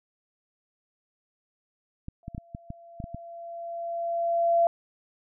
clicks, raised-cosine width 5 ms, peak -23 dBFS, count 9, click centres 2.084 / 2.281 / 2.348 / 2.38 / 2.549 / 2.704 / 3.002 / 3.041 / 3.146 s
sine tone with exponential growth, 680 Hz, F5, 46 cents flat, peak -17 dBFS, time 2.23-4.67 s, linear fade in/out 1 ms, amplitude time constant 530 ms
effects none

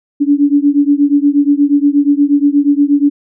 sine beating tone pair, 283.4 / 291.8 Hz, C#4 / D4, +38 / -11 cents, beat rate 8.4 Hz, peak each -10 / -11 dBFS, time 0.2-3.1 s, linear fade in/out 20 ms, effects none

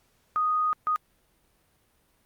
sine tone bursts at uneven times, 1242 Hz, D#6, 3 cents flat, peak -22 dBFS, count 2, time 0.36-0.73 / 0.87-0.96 s, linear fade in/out 0 ms, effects pink hiss -67 dBFS RMS until 2.25 s + Opus 48 kbps

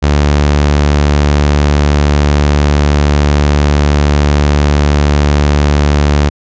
sawtooth tone, 73 Hz, D2, 10 cents flat, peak -3 dBFS, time 0.02-6.3 s, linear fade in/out 20 ms, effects resampled to 16000 Hz

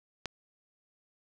click, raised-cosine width 0.2 ms, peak -17 dBFS, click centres 0.257 s, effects none

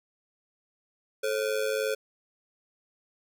square ring-modulated tone, 486.8 Hz, B4, 25 cents flat, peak -24 dBFS, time 1.23-1.95 s, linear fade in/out 10 ms, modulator 51.3 Hz, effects none

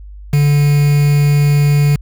triangle tone with quantisation, 145.2 Hz, D3, 19 cents flat, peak -6 dBFS, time 0.33-1.96 s, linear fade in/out 5 ms, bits 4, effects added 50 Hz sine -30 dBFS peak until 2.01 s

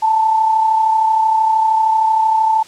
sine tone pair together, 880 / 913 Hz, A5 / A#5, 0 / -36 cents, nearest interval minor second, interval 64 cents, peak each -11 / -22 dBFS, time 0.02-2.63 s, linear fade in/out 10 ms, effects white hiss -41 dBFS RMS until 2.67 s + low-pass 7000 Hz 12 dB/octave

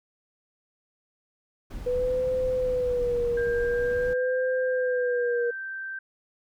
brown noise, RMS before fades -37 dBFS, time 1.7-4.14 s, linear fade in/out 10 ms
sine tone with vibrato, 493 Hz, B4, 3 cents flat, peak -23 dBFS, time 1.86-5.51 s, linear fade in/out 10 ms, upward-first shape sine, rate 0.47 Hz, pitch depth 64 cents each way
sine tone with pitch glide, 1595 to 1562.2 Hz, G6 to G6, +30 to -6 cents, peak -32 dBFS, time 3.37-5.99 s, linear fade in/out 5 ms, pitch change -36 cents, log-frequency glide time 5.27-5.47 s
effects none

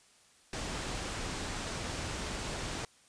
pink low-pass noise, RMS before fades -38 dBFS, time 0.53-2.85 s, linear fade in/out 2 ms, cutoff 9100 Hz, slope 24 dB/octave, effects white hiss -63 dBFS RMS until 3.08 s + resampled to 22050 Hz

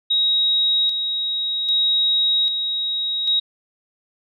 sine tone with tremolo, 3800 Hz, A#7, 33 cents sharp, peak -15 dBFS, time 0.1-3.4 s, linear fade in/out 10 ms, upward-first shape square, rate 0.63 Hz, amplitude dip 45%, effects none

